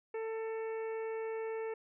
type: harmonic tone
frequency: 445.5 Hz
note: A4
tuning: 22 cents sharp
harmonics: 1 / 2 / 3 / 4 / 5 / 6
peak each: -36 / -47 / -54 / -53 / -53 / -59 dBFS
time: 0.14-1.74 s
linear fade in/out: 5 ms
effects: none